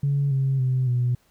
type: tone with pitch steps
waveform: sine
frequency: 141.1 / 134.81 / 128.79 / 123.05 Hz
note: C#3 / C#3 / C3 / B2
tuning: +31 / -48 / -27 / -6 cents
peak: -18 dBFS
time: 0.03-1.15 s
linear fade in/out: 5 ms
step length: 280 ms
effects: tanh soft clip ceiling -15 dBFS + pink hiss -63 dBFS RMS until 1.3 s